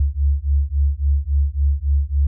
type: beating tone pair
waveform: sine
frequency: 69 / 72.6 Hz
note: C#2 / D2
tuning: -7 / -19 cents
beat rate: 3.6 Hz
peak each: -18 dBFS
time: 0-2.27 s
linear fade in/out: 5 ms
effects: none